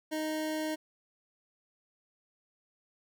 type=tone; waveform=25% pulse; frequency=311.1 Hz; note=D#4; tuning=in tune; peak=-28 dBFS; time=0.11-0.76 s; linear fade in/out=20 ms; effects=none